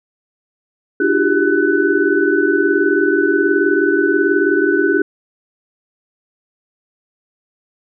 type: tone cluster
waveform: sine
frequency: 297.3 / 343.4 / 383.2 / 401.9 / 1498 Hz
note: D4 / F4 / G4 / G4 / F#6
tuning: +21 / -29 / -39 / +43 / +21 cents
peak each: -18 dBFS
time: 1-5.02 s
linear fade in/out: 5 ms
effects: none